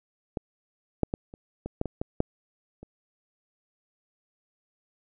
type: clicks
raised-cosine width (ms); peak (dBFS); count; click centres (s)
2; -16 / -9 / -15 / -30 / -20 / -13 / -18 / -16 / -9 / -30; 10; 0.372 / 1.033 / 1.139 / 1.339 / 1.66 / 1.814 / 1.857 / 2.015 / 2.204 / 2.83
effects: none